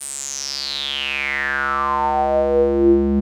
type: tone with band-pass filter sweep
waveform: square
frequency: 69.3 Hz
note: C#2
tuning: in tune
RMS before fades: -19 dBFS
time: 0-3.21 s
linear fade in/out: 20 ms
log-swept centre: 9300 to 240 Hz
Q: 8.4
effects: none